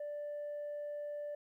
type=tone; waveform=sine; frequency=587.3 Hz; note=D5; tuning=in tune; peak=-37 dBFS; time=0-1.35 s; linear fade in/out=5 ms; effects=tanh soft clip ceiling -37 dBFS + 13-bit